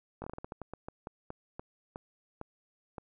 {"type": "slowing click train", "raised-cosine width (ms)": 1, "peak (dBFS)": -26, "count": 17, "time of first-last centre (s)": [0.22, 2.982], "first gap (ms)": 20, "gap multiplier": 1.25, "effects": []}